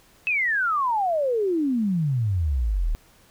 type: exponential sweep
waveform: sine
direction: down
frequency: 2637 to 35.57 Hz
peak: -20 dBFS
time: 0.27-2.95 s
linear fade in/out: 0 ms
effects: pink hiss -56 dBFS RMS until 3.3 s